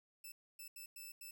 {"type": "tone bursts at uneven times", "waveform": "5% pulse", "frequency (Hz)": 2637, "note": "E7", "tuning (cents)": 0, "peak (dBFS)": -40, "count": 5, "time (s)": [[0.24, 0.32], [0.59, 0.68], [0.76, 0.86], [0.96, 1.12], [1.21, 1.31]], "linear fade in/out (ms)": 5, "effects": []}